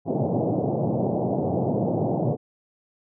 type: band-pass noise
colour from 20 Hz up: pink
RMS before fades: -24 dBFS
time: 0.05-2.37 s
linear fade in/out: 50 ms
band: 110 to 770 Hz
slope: 48 dB/octave
effects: none